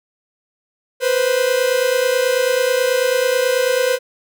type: tone pair together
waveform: 45% pulse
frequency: 490.8 / 520 Hz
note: B4 / C5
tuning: -11 / -11 cents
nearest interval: minor second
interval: 100 cents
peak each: -18 / -17 dBFS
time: 1-3.99 s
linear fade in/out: 50 ms
effects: none